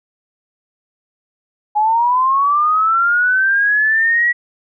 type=linear sweep; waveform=sine; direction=up; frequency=830.6 to 1937 Hz; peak=-11 dBFS; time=1.75-4.33 s; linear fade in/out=20 ms; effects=none